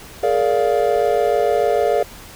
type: chord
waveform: triangle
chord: Bb dominant seventh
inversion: third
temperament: just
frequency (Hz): 419.5 / 466.2 / 582.7 / 699.2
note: Ab4 / Bb4 / D5 / F5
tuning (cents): +17 / 0 / -14 / +2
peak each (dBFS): -18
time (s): 0.23-2.03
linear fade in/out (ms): 5
effects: pink hiss -39 dBFS RMS until 2.35 s